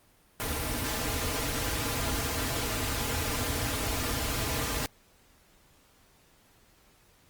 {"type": "noise with comb filter", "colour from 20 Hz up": "pink", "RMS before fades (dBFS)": -31, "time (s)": [0.4, 4.86], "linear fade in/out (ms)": 0, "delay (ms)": 5.4, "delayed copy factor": -1, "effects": ["pink hiss -62 dBFS RMS until 7.29 s", "Opus 32 kbps"]}